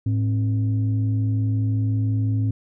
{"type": "tone pair together", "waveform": "sine", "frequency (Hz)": [107.49, 268.2], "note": ["A2", "C4"], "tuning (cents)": [-40, 43], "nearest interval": "octave + major third", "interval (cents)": 1583, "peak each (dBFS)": [-18, -27], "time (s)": [0.06, 2.51], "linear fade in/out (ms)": 5, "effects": ["tanh soft clip ceiling -13 dBFS"]}